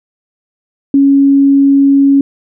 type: tone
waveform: sine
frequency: 277.2 Hz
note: C#4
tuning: in tune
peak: -4 dBFS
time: 0.94-2.21 s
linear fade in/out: 2 ms
effects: none